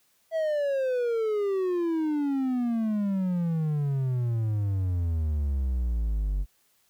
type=exponential sweep; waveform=triangle; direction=down; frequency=659.3 to 46.25 Hz; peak=-22 dBFS; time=0.31-6.46 s; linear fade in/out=50 ms; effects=white hiss -67 dBFS RMS until 6.89 s